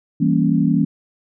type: chord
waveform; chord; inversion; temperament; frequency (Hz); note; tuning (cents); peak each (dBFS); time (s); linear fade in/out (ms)
sine; E diminished seventh; none; equal; 164.81 / 196 / 233.1 / 277.2; E3 / G3 / Bb3 / Db4; 0 / 0 / 0 / 0; -18 / -20 / -19 / -19; 0.2-0.85; 10
effects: none